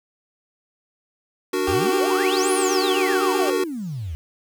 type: chord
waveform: square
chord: D augmented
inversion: none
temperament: equal with one note detuned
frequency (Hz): 293.7 / 370 / 464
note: D4 / F#4 / A#4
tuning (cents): 0 / 0 / -8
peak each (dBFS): -28 / -23 / -28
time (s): 1.53-3.64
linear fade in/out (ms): 5
type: tone with vibrato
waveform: 20% pulse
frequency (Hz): 385.6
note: G4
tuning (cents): -28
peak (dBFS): -18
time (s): 1.67-3.5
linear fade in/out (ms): 2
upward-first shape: sine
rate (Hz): 7.8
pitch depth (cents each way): 50
type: exponential two-way sweep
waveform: sine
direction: up then down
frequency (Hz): 73.42 to 10860 to 73.42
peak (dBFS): -26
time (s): 1.68-4.15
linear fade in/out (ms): 0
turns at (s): 2.52
effects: 8-bit